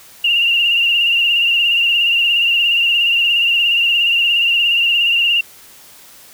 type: tone with vibrato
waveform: sine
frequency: 2794 Hz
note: F7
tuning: in tune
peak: -11 dBFS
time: 0.24-5.41 s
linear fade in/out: 5 ms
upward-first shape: triangle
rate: 17 Hz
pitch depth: 59 cents each way
effects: white hiss -42 dBFS RMS until 6.33 s